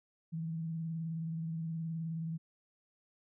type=tone with vibrato; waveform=sine; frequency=163 Hz; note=E3; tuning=19 cents flat; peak=-35 dBFS; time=0.32-2.38 s; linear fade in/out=20 ms; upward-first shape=triangle; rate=19 Hz; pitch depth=46 cents each way; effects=none